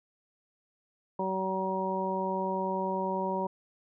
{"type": "harmonic tone", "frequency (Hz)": 189.6, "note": "F#3", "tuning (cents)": 43, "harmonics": [1, 2, 3, 4, 5], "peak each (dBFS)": [-35, -35, -35, -41, -32], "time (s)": [1.19, 3.47], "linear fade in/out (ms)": 5, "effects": []}